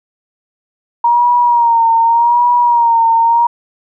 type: tone with vibrato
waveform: sine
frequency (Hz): 940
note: A#5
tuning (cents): +14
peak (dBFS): -7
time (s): 1.04-3.47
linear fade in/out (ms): 5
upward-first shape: sine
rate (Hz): 0.85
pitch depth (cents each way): 51
effects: none